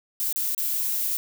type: noise with dropouts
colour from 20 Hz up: violet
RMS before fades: -26 dBFS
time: 0.2-1.17 s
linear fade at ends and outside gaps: 0 ms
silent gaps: 0.326-0.36 / 0.548-0.579 s
effects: none

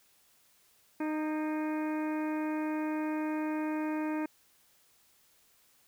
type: harmonic tone with a mistuned harmonic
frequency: 307.9 Hz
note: D#4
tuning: 18 cents flat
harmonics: 1 / 2 / 3 / 4 / 5 / 6 / 7 / 8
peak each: -31 / -41 / -41 / -48 / -47 / -51 / -51 / -50 dBFS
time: 1-4.26 s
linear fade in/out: 5 ms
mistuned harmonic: 5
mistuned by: +44 cents
effects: white hiss -66 dBFS RMS until 5.87 s

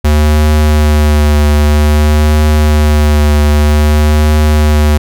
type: tone with vibrato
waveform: square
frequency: 75.1 Hz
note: D2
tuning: 39 cents sharp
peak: -6 dBFS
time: 0.04-4.98 s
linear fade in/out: 10 ms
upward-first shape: triangle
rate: 0.52 Hz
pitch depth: 26 cents each way
effects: none

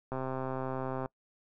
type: click train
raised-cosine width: 1 ms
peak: -22 dBFS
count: 124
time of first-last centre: 0.12-1.059 s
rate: 131 Hz
effects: noise-tail reverb RT60 0.1 s tail -24 dB re dry

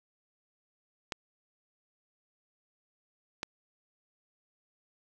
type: clicks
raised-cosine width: 0.2 ms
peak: -16 dBFS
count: 2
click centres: 1.122 / 3.431 s
effects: none

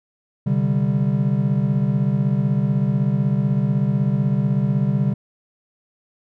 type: chord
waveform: triangle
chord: C suspended second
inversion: none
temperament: equal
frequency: 130.81 / 146.83 / 196 Hz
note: C3 / D3 / G3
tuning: 0 / 0 / 0 cents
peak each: -19 dBFS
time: 0.46-5.14 s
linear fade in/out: 10 ms
effects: none

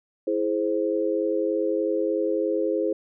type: chord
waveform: sine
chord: E augmented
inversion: none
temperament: equal with one note detuned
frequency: 329.6 / 420.1 / 523.3 Hz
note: E4 / G#4 / B#4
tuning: 0 / +20 / 0 cents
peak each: -26 dBFS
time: 0.27-2.93 s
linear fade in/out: 5 ms
effects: none

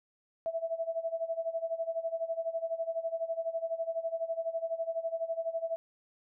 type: tone with tremolo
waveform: sine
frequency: 659.3 Hz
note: E5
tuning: in tune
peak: -28 dBFS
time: 0.46-5.76 s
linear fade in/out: 0 ms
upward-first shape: sine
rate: 12 Hz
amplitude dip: 85%
effects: none

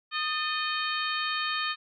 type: harmonic tone with a mistuned harmonic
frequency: 619 Hz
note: D#5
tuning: 9 cents flat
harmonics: 2 / 3 / 4 / 5 / 6 / 7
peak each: -32 / -34 / -35 / -36 / -37 / -37 dBFS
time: 0.11-1.76 s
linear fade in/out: 50 ms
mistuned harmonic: 3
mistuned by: -65 cents
effects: none

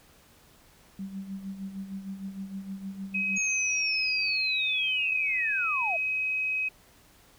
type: tone with tremolo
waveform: sine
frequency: 194 Hz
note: G3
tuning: 18 cents flat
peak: -32 dBFS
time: 0.99-3.38 s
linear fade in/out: 2 ms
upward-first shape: sine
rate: 6.5 Hz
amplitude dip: 65%
type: tone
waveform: sine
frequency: 2536 Hz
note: D#7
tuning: 32 cents sharp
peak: -26 dBFS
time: 3.14-6.69 s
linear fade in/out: 10 ms
type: linear sweep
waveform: sine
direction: down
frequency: 6645 to 627 Hz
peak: -30 dBFS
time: 3.36-5.97 s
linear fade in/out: 10 ms
effects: pink hiss -58 dBFS RMS until 7.38 s

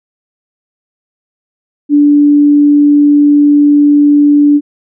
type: tone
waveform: sine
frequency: 291.3 Hz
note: D4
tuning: 14 cents flat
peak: -3 dBFS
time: 1.89-4.61 s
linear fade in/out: 50 ms
effects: none

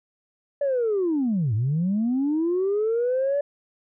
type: linear two-way sweep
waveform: sine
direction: down then up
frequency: 580 to 101.4 to 580 Hz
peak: -19 dBFS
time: 0.61-3.41 s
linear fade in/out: 5 ms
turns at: 1.54 s
effects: tanh soft clip ceiling -17 dBFS

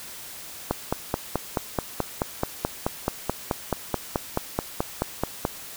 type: click train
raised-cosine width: 1 ms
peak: -8 dBFS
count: 23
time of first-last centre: 0.71-5.451 s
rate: 4.64 Hz
effects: white hiss -40 dBFS RMS until 5.76 s

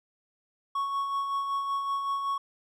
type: tone with tremolo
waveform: triangle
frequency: 1108.7 Hz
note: C#6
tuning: in tune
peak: -24 dBFS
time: 0.75-2.38 s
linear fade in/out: 5 ms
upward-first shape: sine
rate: 5.3 Hz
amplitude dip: 40%
effects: none

